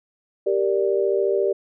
sine chord, G minor, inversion none, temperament equal, 392 / 466.2 / 587.3 Hz, G4 / Bb4 / D5, 0 / 0 / 0 cents, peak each -20 / -24 / -24 dBFS, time 0.46-1.53 s, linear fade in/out 10 ms, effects none

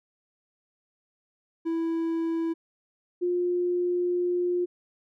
triangle / sine tone pair in turn, 329.6 / 354.6 Hz, E4 / F4, 0 / +26 cents, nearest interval minor second, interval 126 cents, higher second, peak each -23 dBFS, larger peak neither, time 1.65-2.54 / 3.21-4.66 s, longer second, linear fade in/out 20 ms, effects none

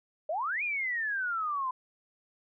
sine exponential two-way sweep, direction up then down, 583 to 2489 to 1005 Hz, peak -29 dBFS, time 0.29-1.71 s, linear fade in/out 5 ms, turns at 0.63 s, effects none

